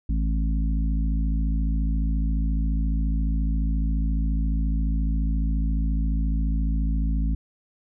harmonic tone, 54.4 Hz, A1, 19 cents flat, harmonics 1 / 3 / 4 / 5, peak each -21 / -31 / -33 / -35 dBFS, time 0.09-7.35 s, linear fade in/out 5 ms, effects none

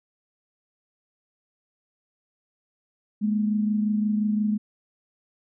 sine tone pair together, 210.1 / 235.8 Hz, G#3 / A#3, +20 / +20 cents, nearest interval major second, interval 200 cents, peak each -21 / -31 dBFS, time 3.21-4.58 s, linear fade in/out 20 ms, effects none

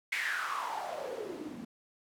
white noise with band-pass filter sweep, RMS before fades -37 dBFS, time 0.12-1.65 s, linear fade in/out 5 ms, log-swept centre 2200 to 220 Hz, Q 6.5, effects none

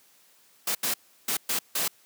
white noise bursts at uneven times, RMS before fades -27 dBFS, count 5, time 0.67-0.75 / 0.83-0.94 / 1.28-1.37 / 1.49-1.59 / 1.75-1.88 s, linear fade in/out 5 ms, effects white hiss -60 dBFS RMS until 2.05 s + high-pass 150 Hz 12 dB/octave

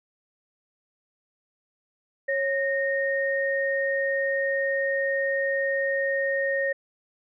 sine tone pair together, 547.9 / 1851 Hz, C#5 / A#6, -20 / -13 cents, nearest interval octave + major sixth, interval 2107 cents, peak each -25 / -26 dBFS, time 2.28-6.73 s, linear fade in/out 10 ms, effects none

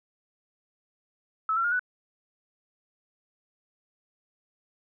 sine tone with pitch steps, 1300 / 1359.1 / 1420.9 / 1485.6 Hz, E6 / F6 / F6 / F#6, -24 / -48 / +29 / +7 cents, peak -23 dBFS, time 1.49-1.794 s, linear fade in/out 2 ms, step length 76 ms, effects none

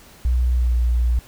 sine tone with pitch glide, 61.7 to 59.91 Hz, B1 to A#1, -1 to +48 cents, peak -15 dBFS, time 0.25-1.19 s, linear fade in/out 0 ms, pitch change -51 cents, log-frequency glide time 0.55-0.73 s, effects pink hiss -47 dBFS RMS until 1.27 s

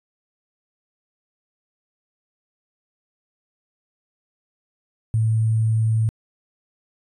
sine tone with sample-and-hold, 111.1 Hz, A2, 17 cents sharp, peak -16 dBFS, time 5.14-6.09 s, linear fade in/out 0 ms, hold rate 8820 Hz, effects resampled to 32000 Hz

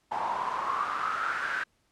pink noise with band-pass filter sweep, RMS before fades -31 dBFS, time 0.11-1.64 s, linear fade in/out 10 ms, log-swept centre 870 to 1600 Hz, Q 7.5, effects pink hiss -71 dBFS RMS until 1.91 s + low-pass 10000 Hz 12 dB/octave

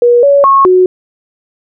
sine tone with pitch steps, 480.7 / 564 / 1093 / 367.7 Hz, B4 / C#5 / C#6 / F#4, -47 / +30 / -25 / -11 cents, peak -3 dBFS, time 0.02-0.86 s, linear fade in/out 2 ms, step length 210 ms, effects none

